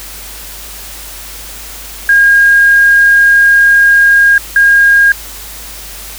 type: tone bursts at uneven times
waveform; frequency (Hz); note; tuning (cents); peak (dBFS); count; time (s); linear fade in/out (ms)
sine; 1623; G#6; -40; -3; 2; 2.09-4.38 / 4.56-5.12; 2
effects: added 50 Hz sine -32 dBFS peak until 6.18 s + white hiss -28 dBFS RMS until 6.18 s